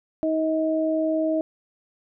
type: tone pair together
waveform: sine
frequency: 316.3 / 634.6 Hz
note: D#4 / D#5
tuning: +29 / +34 cents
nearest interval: octave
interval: 1205 cents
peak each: -23 dBFS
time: 0.23-1.41 s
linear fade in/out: 0 ms
effects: none